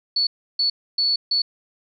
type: tone bursts at uneven times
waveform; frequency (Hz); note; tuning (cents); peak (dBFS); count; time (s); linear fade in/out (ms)
sine; 4435; C#8; 0; -17; 4; 0.16-0.27 / 0.59-0.7 / 0.98-1.16 / 1.31-1.42; 5
effects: none